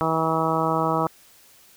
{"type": "harmonic tone", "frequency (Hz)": 161.2, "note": "E3", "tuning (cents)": -38, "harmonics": [1, 2, 3, 4, 5, 6, 7, 8], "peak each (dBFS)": [-28, -28, -28, -28, -28, -28, -28, -28], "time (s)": [0.01, 1.07], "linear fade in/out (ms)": 0, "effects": ["white hiss -53 dBFS RMS until 1.76 s"]}